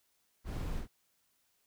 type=noise with echo; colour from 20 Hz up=brown; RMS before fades=-38 dBFS; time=0.44-0.83 s; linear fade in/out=50 ms; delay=49 ms; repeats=1; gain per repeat=-4 dB; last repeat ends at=0.879 s; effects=white hiss -75 dBFS RMS until 1.66 s